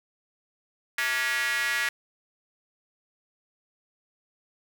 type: tone with high-pass filter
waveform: square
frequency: 128.6 Hz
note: C3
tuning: 30 cents flat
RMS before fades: -27 dBFS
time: 0.98-1.89 s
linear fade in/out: 2 ms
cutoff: 1800 Hz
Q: 3.9
effects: none